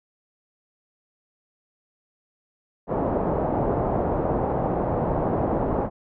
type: low-pass noise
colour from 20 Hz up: white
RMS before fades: -24 dBFS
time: 2.87-5.9 s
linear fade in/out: 50 ms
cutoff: 790 Hz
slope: 24 dB/octave
effects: none